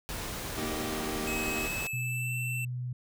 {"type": "noise", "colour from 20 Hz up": "pink", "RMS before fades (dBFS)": -37, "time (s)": [0.09, 1.87], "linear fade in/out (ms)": 0}
{"type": "chord", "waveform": "sawtooth", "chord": "Eb major", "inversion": "second", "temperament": "just", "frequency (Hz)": [233.3, 311.1, 388.9], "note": ["Bb3", "Eb4", "G4"], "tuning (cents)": [2, 0, -14], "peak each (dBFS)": -34, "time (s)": [0.57, 1.68], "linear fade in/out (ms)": 10}
{"type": "tone with pitch glide", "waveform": "square", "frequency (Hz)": [2560, 2676], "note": ["D#7", "E7"], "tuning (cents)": [49, 25], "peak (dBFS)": -34, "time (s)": [1.27, 2.65], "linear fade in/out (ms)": 5, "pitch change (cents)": 76, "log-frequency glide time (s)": [1.52, 2.36]}
{"type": "tone", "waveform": "sine", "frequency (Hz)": 124.4, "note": "B2", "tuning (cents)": 13, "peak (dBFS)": -32, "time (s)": [1.93, 2.93], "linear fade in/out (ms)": 5}
{"effects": []}